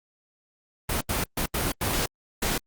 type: noise bursts at uneven times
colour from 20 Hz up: pink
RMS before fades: -26 dBFS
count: 6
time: 0.89-1.01 / 1.09-1.24 / 1.37-1.46 / 1.54-1.72 / 1.81-2.06 / 2.42-2.58 s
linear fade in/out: 5 ms
effects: Opus 32 kbps